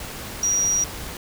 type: tone in noise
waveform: sine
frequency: 5750 Hz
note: F8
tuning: 50 cents sharp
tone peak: -18 dBFS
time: 0.43-0.84 s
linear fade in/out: 2 ms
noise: pink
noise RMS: -34 dBFS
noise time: 0-1.17 s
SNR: +13 dB
effects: none